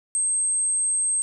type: tone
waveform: sine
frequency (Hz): 8372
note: C9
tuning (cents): 0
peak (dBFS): -20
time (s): 0.15-1.22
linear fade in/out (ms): 0
effects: none